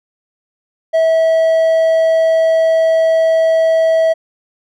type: tone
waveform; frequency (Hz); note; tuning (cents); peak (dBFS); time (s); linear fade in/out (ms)
triangle; 649; E5; -27; -7; 0.93-4.14; 20
effects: none